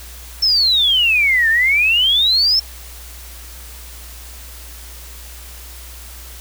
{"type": "exponential two-way sweep", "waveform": "sine", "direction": "down then up", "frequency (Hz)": [5400, 1760, 5400], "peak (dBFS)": -11, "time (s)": [0.42, 2.6], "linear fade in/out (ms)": 10, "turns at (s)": 1.49, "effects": ["added 60 Hz sine -35 dBFS peak until 6.4 s", "white hiss -38 dBFS RMS until 6.4 s"]}